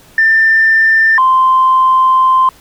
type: tone pair in turn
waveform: sine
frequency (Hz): 1788 / 1041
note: A6 / C6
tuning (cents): +27 / -9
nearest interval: major sixth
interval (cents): 936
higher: first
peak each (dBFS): -5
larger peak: neither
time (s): 0.18-1.18 / 1.18-2.49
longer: second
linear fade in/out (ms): 2
effects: tanh soft clip ceiling -1 dBFS + pink hiss -43 dBFS RMS until 2.6 s